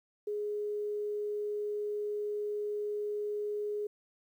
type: tone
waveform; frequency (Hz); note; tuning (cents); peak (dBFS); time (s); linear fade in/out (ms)
sine; 416.7; G#4; +6; -32; 0.27-3.87; 5
effects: 11-bit